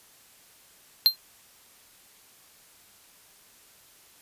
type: tone with exponential decay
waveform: square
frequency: 4166 Hz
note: C8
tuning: 8 cents flat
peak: -11 dBFS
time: 1.06-1.16 s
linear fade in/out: 0 ms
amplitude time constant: 20 ms
effects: white hiss -56 dBFS RMS until 4.21 s + resampled to 32000 Hz